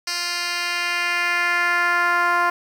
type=tone with band-pass filter sweep; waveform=10% pulse; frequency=349.2 Hz; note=F4; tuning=in tune; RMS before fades=-21 dBFS; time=0.07-2.5 s; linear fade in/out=5 ms; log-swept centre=4800 to 1100 Hz; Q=1.6; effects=7-bit